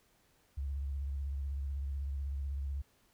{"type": "tone with vibrato", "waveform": "sine", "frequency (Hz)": 69.3, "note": "C#2", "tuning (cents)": 0, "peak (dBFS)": -34, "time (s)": [0.57, 2.82], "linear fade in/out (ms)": 10, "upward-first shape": "triangle", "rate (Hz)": 16, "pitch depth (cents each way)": 88, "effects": ["pink hiss -70 dBFS RMS until 3.13 s"]}